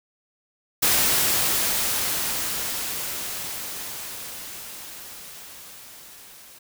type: noise with level ramp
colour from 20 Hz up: white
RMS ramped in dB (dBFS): -19 to -47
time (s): 0.82-6.59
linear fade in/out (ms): 10
effects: none